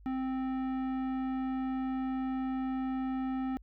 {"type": "tone with tanh clipping", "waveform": "sine", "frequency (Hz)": 261.6, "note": "C4", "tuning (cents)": 0, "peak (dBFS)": -33, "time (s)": [0.06, 3.57], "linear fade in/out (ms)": 0, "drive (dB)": 14, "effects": ["added 50 Hz sine -52 dBFS peak until 3.62 s"]}